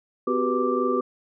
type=tone cluster; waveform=sine; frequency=253.4 / 370.9 / 394.6 / 490.5 / 1174 Hz; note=B3 / F#4 / G4 / B4 / D6; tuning=+45 / +4 / +11 / -12 / -1 cents; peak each=-27 dBFS; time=0.27-1.01 s; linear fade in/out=5 ms; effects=none